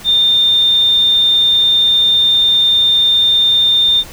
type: tone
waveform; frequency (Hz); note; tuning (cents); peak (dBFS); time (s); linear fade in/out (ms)
sine; 3615; A7; +46; -8; 0.04-4.04; 50
effects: pink hiss -34 dBFS RMS until 4.12 s